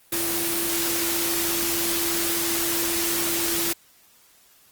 sine tone in noise, 338 Hz, E4, 43 cents sharp, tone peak -29 dBFS, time 0.12-3.73 s, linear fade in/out 5 ms, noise white, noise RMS -25 dBFS, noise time 0.12-3.73 s, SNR -7 dB, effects white hiss -56 dBFS RMS until 4.71 s + Opus 24 kbps

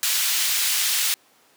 pink high-pass noise, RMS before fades -22 dBFS, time 0.03-1.14 s, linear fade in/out 0 ms, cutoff 2700 Hz, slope 12 dB/octave, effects pink hiss -57 dBFS RMS until 1.56 s + high-pass 300 Hz 12 dB/octave

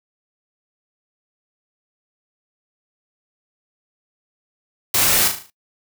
white noise with echo, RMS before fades -17 dBFS, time 4.94-5.28 s, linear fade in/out 5 ms, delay 37 ms, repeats 6, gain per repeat -6 dB, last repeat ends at 5.502 s, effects noise-tail reverb RT60 0.1 s tail -19 dB re dry

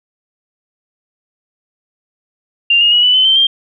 sine tone with pitch steps, 2789 / 2851 / 2914 / 2979 / 3045 / 3113 / 3182 Hz, F7 / F7 / F#7 / F#7 / F#7 / G7 / G7, -3 / +35 / -27 / +11 / +49 / -13 / +25 cents, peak -7 dBFS, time 2.7-3.47 s, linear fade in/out 5 ms, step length 110 ms, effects none

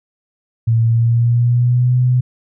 sine tone with pitch glide, 114.4 to 125.48 Hz, A#2 to B2, -32 to +28 cents, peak -10 dBFS, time 0.67-2.21 s, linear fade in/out 10 ms, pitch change +160 cents, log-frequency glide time 0.84-1.97 s, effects none

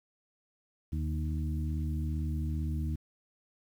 harmonic tone with a mistuned harmonic, 77.78 Hz, D#2, in tune, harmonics 1 / 2 / 3 / 4, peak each -31 / -37 / -41 / -43 dBFS, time 0.92-2.96 s, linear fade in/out 10 ms, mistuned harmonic 2, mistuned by -27 cents, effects 10-bit

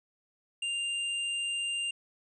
square tone, 2794 Hz, F7, in tune, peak -31 dBFS, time 0.62-1.91 s, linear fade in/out 5 ms, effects resampled to 22050 Hz

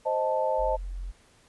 sine chord, A diminished, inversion first, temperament equal, 523.3 / 622.3 / 880 Hz, C5 / Eb5 / A5, 0 / 0 / 0 cents, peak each -28 dBFS, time 0.05-0.77 s, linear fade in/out 20 ms
sine tone, 44.55 Hz, F1, 35 cents sharp, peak -32 dBFS, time 0.58-1.12 s, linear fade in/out 20 ms
effects pink hiss -60 dBFS RMS until 1.48 s + resampled to 24000 Hz

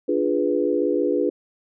sine chord, D diminished seventh, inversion none, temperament equal, 293.7 / 349.2 / 415.3 / 493.9 Hz, D4 / F4 / Ab4 / Cb5, 0 / 0 / 0 / 0 cents, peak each -24 dBFS, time 0.08-1.3 s, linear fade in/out 10 ms, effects none

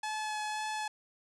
sawtooth tone with vibrato, 856 Hz, A5, 48 cents flat, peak -30 dBFS, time 0.03-0.88 s, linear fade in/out 5 ms, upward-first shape sine, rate 1.9 Hz, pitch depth 11 cents each way, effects resampled to 22050 Hz + 11-bit

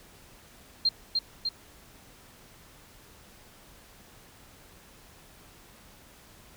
sine tone with echo, 4186 Hz, C8, in tune, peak -20 dBFS, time 0.85-0.89 s, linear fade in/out 5 ms, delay 300 ms, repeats 2, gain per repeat -3 dB, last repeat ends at 1.49 s, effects pink hiss -54 dBFS RMS until 6.56 s

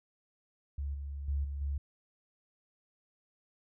sine tone with level steps, 70.5 Hz, C#2, 30 cents sharp, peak -33 / -37 / -29 / -35 / -31 dBFS, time 0.78-1.78 s, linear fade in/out 5 ms, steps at 0.94 / 1.28 / 1.44 / 1.61 s, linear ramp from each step 5 ms, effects none

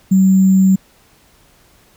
sine tone with sample-and-hold, 190 Hz, F#3, 46 cents sharp, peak -7 dBFS, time 0.11-0.76 s, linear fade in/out 10 ms, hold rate 7350 Hz, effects pink hiss -51 dBFS RMS until 1.96 s

